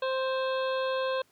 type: harmonic tone with a mistuned harmonic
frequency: 524 Hz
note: C5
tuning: 2 cents sharp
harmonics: 1 / 2 / 3 / 5 / 6 / 7 / 8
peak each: -28 / -34 / -38 / -42 / -44 / -45 / -46 dBFS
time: 0.02-1.22 s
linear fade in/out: 5 ms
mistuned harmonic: 6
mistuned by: +81 cents
effects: pink hiss -66 dBFS RMS until 1.31 s + high-pass 100 Hz 12 dB/octave